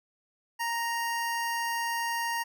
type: tone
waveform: 25% pulse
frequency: 932.3 Hz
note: A#5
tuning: in tune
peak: -25 dBFS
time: 0.59-2.44 s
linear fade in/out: 20 ms
effects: none